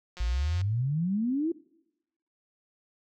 click train, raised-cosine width 0.2 ms, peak -27 dBFS, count 81, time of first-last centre 0.17-0.614 s, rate 180 Hz
sine exponential sweep, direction up, 51.9 to 345.9 Hz, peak -25 dBFS, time 0.2-1.52 s, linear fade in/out 5 ms
effects noise-tail reverb RT60 0.9 s tail -23 dB re dry

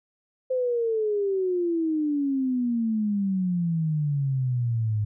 sine exponential sweep, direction down, 520 to 103.83 Hz, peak -22 dBFS, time 0.5-5.05 s, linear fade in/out 10 ms, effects none

